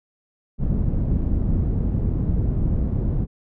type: low-pass noise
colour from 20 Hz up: pink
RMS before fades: -21 dBFS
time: 0.58-3.27 s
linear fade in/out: 50 ms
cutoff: 200 Hz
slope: 12 dB/octave
effects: none